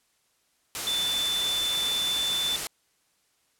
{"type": "tone in noise", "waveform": "sine", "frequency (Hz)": 3520, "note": "A7", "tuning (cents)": 0, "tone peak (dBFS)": -25, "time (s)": [0.87, 2.56], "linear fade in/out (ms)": 0, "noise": "white", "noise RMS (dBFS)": -31, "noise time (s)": [0.75, 2.67], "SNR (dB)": 3, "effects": ["white hiss -69 dBFS RMS until 3.59 s", "low-pass 11000 Hz 12 dB/octave"]}